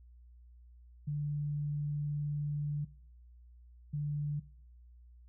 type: tone bursts at uneven times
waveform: sine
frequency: 146.83 Hz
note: D3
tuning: in tune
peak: -32 dBFS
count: 2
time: 1.07-2.85 / 3.93-4.4 s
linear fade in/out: 10 ms
effects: noise-tail reverb RT60 0.6 s tail -20 dB re dry + added 60 Hz sine -54 dBFS peak until 5.28 s